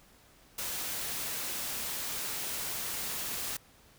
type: noise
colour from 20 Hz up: white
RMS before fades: -36 dBFS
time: 0.58-3.57 s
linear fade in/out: 5 ms
effects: pink hiss -60 dBFS RMS until 3.98 s